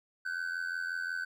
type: tone with amplitude modulation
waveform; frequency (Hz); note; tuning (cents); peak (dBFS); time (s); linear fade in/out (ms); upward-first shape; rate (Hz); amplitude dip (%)
triangle; 1522; F#6; +48; -28; 0.25-1.25; 10; sine; 85.6; 75
effects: none